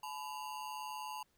square ring-modulated tone, 932.3 Hz, A#5, in tune, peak -39 dBFS, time 0.03-1.23 s, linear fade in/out 5 ms, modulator 70 Hz, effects pink hiss -75 dBFS RMS until 1.37 s

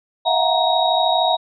sine tone cluster, 650 / 714 / 747 / 937 / 3789 Hz, E5 / F5 / F#5 / A#5 / A#7, -24 / +38 / +16 / +9 / +27 cents, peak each -21 dBFS, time 0.25-1.37 s, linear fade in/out 20 ms, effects none

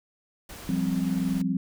pink noise, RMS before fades -42 dBFS, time 0.49-1.42 s, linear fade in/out 5 ms
sine chord, F suspended second, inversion none, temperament equal with one note detuned, 174.61 / 195.32 / 261.6 Hz, F3 / G3 / C4, 0 / -6 / 0 cents, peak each -28 dBFS, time 0.69-1.57 s, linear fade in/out 2 ms
effects none

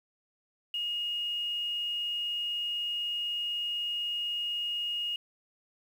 sine tone with quantisation, 2864 Hz, F7, 43 cents sharp, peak -30 dBFS, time 0.74-5.16 s, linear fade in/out 2 ms, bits 9, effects none

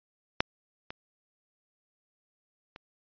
clicks, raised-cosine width 0.3 ms, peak -6 / -22 / -28 dBFS, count 3, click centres 0.405 / 0.905 / 2.761 s, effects resampled to 11025 Hz

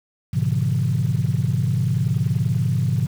sine chord, G# diminished seventh, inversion none, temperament equal with one note detuned, 103.83 / 123.47 / 144.14 / 174.61 Hz, G#2 / B2 / D3 / F3, 0 / 0 / -32 / 0 cents, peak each -23 / -21 / -22 / -25 dBFS, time 0.33-3.07 s, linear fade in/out 10 ms, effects tanh soft clip ceiling -10 dBFS + 7-bit

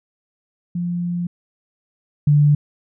sine tone pair in turn, 174.61 / 146.83 Hz, F3 / D3, 0 / 0 cents, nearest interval minor third, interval 300 cents, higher first, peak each -20 / -10 dBFS, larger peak second, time 0.75-1.27 / 2.27-2.55 s, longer first, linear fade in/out 5 ms, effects none

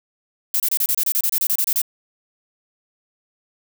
violet noise bursts, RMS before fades -19 dBFS, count 15, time 0.54-1.817 s, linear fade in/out 2 ms, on 59 ms, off 28 ms, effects none

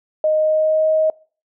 sine tone with pitch glide, 620 to 628.7 Hz, D#5 to D#5, -6 to +18 cents, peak -13 dBFS, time 0.24-1.1 s, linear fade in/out 2 ms, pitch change +24 cents, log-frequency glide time 0.37-0.89 s, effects noise-tail reverb RT60 0.4 s tail -24 dB re dry

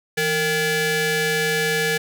sawtooth ring-modulated tone, 622.3 Hz, D#5, in tune, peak -12 dBFS, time 0.17-1.98 s, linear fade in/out 10 ms, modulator 1080 Hz, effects none

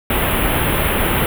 pink band-stop noise, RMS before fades -17 dBFS, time 0.1-1.26 s, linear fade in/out 2 ms, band 3300 to 10000 Hz, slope 48 dB/octave, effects none

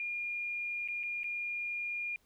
sine tone with dropouts, 2417 Hz, D7, 49 cents sharp, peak -34 dBFS, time 0-2.16 s, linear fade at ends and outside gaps 1 ms, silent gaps 0.877-0.885 / 1.032-1.035 / 1.233-1.242 s, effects pink hiss -71 dBFS RMS until 2.25 s

